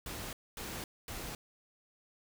pink noise bursts, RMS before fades -42 dBFS, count 3, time 0.06-1.35 s, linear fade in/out 2 ms, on 270 ms, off 240 ms, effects none

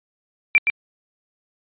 sine tone with echo, 2349 Hz, D7, in tune, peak -10 dBFS, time 0.55-0.58 s, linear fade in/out 0 ms, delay 120 ms, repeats 1, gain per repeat -5 dB, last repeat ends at 0.7 s, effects resampled to 8000 Hz

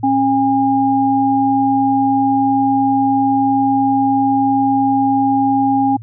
sine tone pair together, 271 / 812 Hz, C#4 / G#5, -39 / -39 cents, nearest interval octave + perfect fifth, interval 1900 cents, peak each -14 dBFS, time 0.03-5.97 s, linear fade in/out 10 ms, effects added 111 Hz sine -30 dBFS peak until 6.02 s

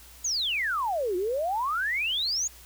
sine exponential two-way sweep, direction down then up, 6930 to 346.6 to 6930 Hz, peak -25 dBFS, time 0.24-2.48 s, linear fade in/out 10 ms, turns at 1.16 s, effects added 60 Hz sine -52 dBFS peak until 2.65 s + white hiss -51 dBFS RMS until 2.65 s

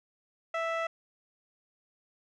15% pulse tone with low-pass filter, 659.3 Hz, E5, in tune, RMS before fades -32 dBFS, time 0.54-0.87 s, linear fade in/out 5 ms, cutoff 2600 Hz, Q 0.56, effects none

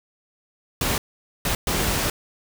pink noise bursts at uneven times, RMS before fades -23 dBFS, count 3, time 0.81-0.98 / 1.45-1.55 / 1.67-2.1 s, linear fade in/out 2 ms, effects none

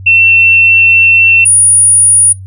sine tone pair in turn, 2698 / 9648 Hz, E7 / D9, +40 / +46 cents, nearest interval octave + minor seventh, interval 2206 cents, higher second, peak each -3 dBFS, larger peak neither, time 0.06-1.45 / 1.45-2.33 s, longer first, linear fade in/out 10 ms, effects noise-tail reverb RT60 0.2 s tail -24 dB re dry + added 95 Hz sine -24 dBFS peak until 2.46 s

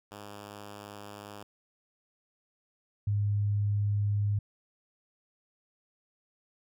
5% pulse / sine tone pair in turn, 102.7 / 102.7 Hz, G#2 / G#2, -19 / -19 cents, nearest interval unison, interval 0 cents, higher neither, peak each -32 / -25 dBFS, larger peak second, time 0.11-1.43 / 3.07-4.39 s, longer neither, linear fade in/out 5 ms, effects none

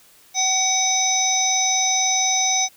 harmonic tone, 754 Hz, F#5, 32 cents sharp, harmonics 1 / 3 / 5 / 7 / 8, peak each -24 / -27 / -26 / -28 / -19 dBFS, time 0.34-2.69 s, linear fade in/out 50 ms, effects white hiss -52 dBFS RMS until 2.76 s

